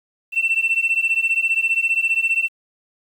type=beating tone pair; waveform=sine; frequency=2683 / 2698 Hz; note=E7 / E7; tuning=+30 / +40 cents; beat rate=15 Hz; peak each=-18 dBFS; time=0.32-2.49 s; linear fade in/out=50 ms; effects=tanh soft clip ceiling -12 dBFS + 8-bit